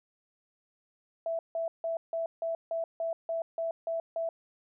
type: tone bursts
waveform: sine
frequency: 661 Hz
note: E5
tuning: 5 cents sharp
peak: -29 dBFS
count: 11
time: 1.26-4.29 s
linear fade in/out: 2 ms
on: 130 ms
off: 160 ms
effects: none